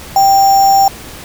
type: tone with sample-and-hold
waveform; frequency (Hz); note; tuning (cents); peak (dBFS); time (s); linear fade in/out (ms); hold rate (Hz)
sine; 784; G5; 0; -5; 0.16-0.88; 2; 6300
effects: pink hiss -31 dBFS RMS until 1.24 s